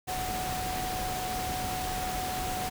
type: tone in noise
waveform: sine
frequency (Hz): 740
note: F#5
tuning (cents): 0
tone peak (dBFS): -33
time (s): 0.07-2.7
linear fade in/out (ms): 20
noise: pink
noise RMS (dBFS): -35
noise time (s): 0.07-2.7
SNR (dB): -1
effects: none